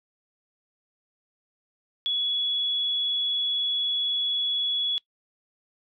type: tone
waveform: sine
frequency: 3381 Hz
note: G#7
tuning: 30 cents sharp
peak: -23 dBFS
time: 2.06-4.98 s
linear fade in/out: 0 ms
effects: noise-tail reverb RT60 0.1 s tail -22 dB re dry